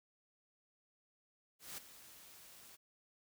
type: noise with ADSR envelope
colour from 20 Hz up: white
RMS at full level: -45 dBFS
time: 1.59-2.77 s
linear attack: 190 ms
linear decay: 5 ms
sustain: -13 dB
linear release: 24 ms
effects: none